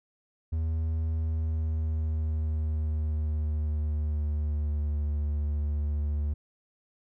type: tone with pitch glide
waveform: triangle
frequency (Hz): 80 to 73.79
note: D#2 to D2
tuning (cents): +49 to +9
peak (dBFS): -24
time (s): 0.52-6.34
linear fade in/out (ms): 10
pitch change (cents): -140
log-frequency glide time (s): 1.15-5.03
effects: none